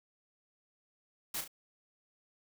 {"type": "noise with echo", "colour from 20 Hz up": "white", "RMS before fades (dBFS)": -37, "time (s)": [1.34, 1.41], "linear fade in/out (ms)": 5, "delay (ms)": 34, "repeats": 2, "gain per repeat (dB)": -7, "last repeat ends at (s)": 1.478, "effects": []}